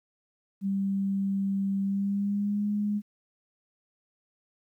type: tone with pitch glide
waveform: sine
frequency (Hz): 196 to 207.1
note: G3 to G#3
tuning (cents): 0 to -5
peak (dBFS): -25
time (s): 0.61-3.02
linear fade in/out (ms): 50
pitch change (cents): +95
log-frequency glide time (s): 1.83-2.69
effects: 11-bit

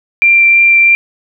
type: tone with vibrato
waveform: sine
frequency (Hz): 2365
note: D7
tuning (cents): +12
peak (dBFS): -4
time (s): 0.22-0.95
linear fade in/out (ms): 0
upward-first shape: triangle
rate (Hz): 3.1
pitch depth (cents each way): 8
effects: none

